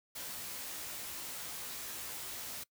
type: noise with comb filter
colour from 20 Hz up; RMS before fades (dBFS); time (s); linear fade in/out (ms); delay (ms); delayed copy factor
white; -43; 0.15-2.64; 10; 16; +0.6
effects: noise-tail reverb RT60 0.1 s tail -22 dB re dry